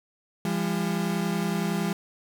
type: tone pair together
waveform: 35% pulse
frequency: 171.07 / 201.8 Hz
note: F3 / G#3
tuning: -36 / -49 cents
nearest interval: minor third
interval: 287 cents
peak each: -26 dBFS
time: 0.45-1.93 s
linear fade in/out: 2 ms
effects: none